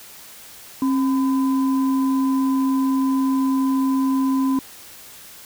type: tone pair together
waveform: sine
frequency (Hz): 267.6 / 1011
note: C4 / B5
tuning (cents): +39 / +40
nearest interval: octave + major seventh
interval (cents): 2301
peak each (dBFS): -16 / -27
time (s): 0.82-4.59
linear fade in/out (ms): 2
effects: tanh soft clip ceiling -10 dBFS + white hiss -42 dBFS RMS until 5.45 s